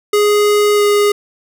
square tone with pitch glide, 415.3 to 412 Hz, G#4 to G#4, 0 to -14 cents, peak -10 dBFS, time 0.13-1.12 s, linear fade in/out 5 ms, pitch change -14 cents, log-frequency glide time 0.75-0.82 s, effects none

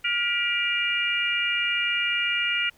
harmonic tone with a mistuned harmonic, 472.4 Hz, A#4, 23 cents sharp, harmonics 3 / 4 / 5 / 6, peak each -29 / -31 / -27 / -26 dBFS, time 0.04-2.7 s, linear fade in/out 10 ms, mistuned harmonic 4, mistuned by +55 cents, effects pink hiss -59 dBFS RMS until 2.77 s

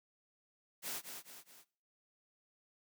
white noise with echo, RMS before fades -41 dBFS, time 0.82-1.02 s, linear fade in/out 50 ms, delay 210 ms, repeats 3, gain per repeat -6 dB, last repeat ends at 1.65 s, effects noise-tail reverb RT60 0.5 s tail -22 dB re dry + high-pass 150 Hz 12 dB/octave

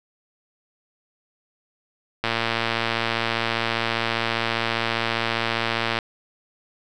click train, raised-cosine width 0.3 ms, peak -6 dBFS, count 432, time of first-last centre 2.24-5.988 s, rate 115 Hz, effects none

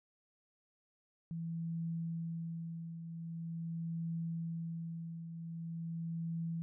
sine tone with tremolo, 165.8 Hz, E3, 10 cents sharp, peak -35 dBFS, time 1.31-6.62 s, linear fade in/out 0 ms, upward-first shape triangle, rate 0.44 Hz, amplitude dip 60%, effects none

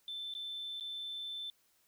sine tone with dropouts, 3535 Hz, A7, 7 cents sharp, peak -38 dBFS, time 0.08-1.5 s, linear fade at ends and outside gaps 1 ms, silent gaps 0.339-0.35 / 0.799-0.808 s, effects tanh soft clip ceiling -35 dBFS + white hiss -72 dBFS RMS until 1.87 s

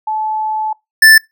sine / square tone pair in turn, 866 / 1761.3 Hz, A5 / A6, -28 / +1 cents, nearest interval octave, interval 1229 cents, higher second, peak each -15 / -3 dBFS, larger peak second, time 0.07-0.73 / 1.02-1.18 s, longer first, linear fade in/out 5 ms, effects noise-tail reverb RT60 0.2 s tail -25 dB re dry

